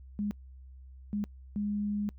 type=tone bursts at uneven times; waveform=sine; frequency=206.3 Hz; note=G#3; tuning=11 cents flat; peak=-29 dBFS; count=3; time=0.19-0.31 / 1.13-1.24 / 1.56-2.09 s; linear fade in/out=0 ms; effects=noise-tail reverb RT60 0.1 s tail -25 dB re dry + added 65 Hz sine -47 dBFS peak until 2.18 s